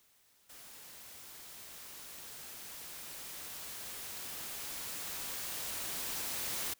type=noise with level ramp; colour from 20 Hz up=white; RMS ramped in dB=-53 to -37 dBFS; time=0.49-6.74 s; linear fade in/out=10 ms; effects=white hiss -68 dBFS RMS until 6.79 s